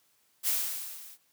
blue noise with level ramp, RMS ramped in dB -25 to -51 dBFS, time 0.43-1.18 s, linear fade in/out 50 ms, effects white hiss -69 dBFS RMS until 1.32 s + high-pass 80 Hz 12 dB/octave

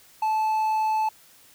triangle tone, 871 Hz, A5, 18 cents flat, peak -19 dBFS, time 0.22-1.09 s, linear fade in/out 5 ms, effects white hiss -54 dBFS RMS until 1.54 s

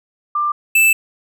sine / square tone pair in turn, 1188 / 2641 Hz, D6 / E7, +20 / +3 cents, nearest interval octave + major second, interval 1383 cents, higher second, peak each -15 / -10 dBFS, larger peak second, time 0.35-0.52 / 0.75-0.93 s, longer second, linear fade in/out 5 ms, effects none

